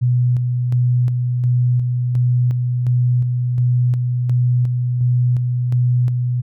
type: tone with tremolo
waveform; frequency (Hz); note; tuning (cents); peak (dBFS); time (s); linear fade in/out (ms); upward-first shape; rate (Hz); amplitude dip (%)
sine; 123.5; B2; 0; -12; 0.01-6.42; 20; square; 1.4; 35
effects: none